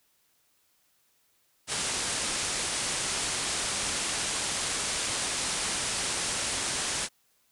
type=low-pass noise; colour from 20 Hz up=white; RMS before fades=-31 dBFS; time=1.67-7.09 s; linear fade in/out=50 ms; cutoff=10000 Hz; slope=96 dB/octave; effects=white hiss -69 dBFS RMS until 7.51 s